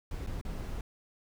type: noise with dropouts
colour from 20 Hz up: brown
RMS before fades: -37 dBFS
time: 0.11-0.81 s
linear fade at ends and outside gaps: 2 ms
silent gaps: 0.265-0.271 / 0.413-0.45 s
effects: none